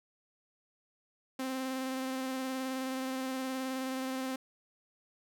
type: tone with vibrato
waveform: sawtooth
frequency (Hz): 261.6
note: C4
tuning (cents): 0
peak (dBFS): -30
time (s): 1.39-4.36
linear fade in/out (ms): 5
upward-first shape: square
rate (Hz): 19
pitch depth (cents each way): 15
effects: none